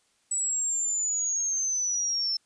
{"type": "linear sweep", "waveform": "sine", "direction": "down", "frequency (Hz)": [7902, 5310], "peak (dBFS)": -25, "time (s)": [0.31, 2.37], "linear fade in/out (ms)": 5, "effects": ["white hiss -68 dBFS RMS until 2.45 s", "resampled to 22050 Hz"]}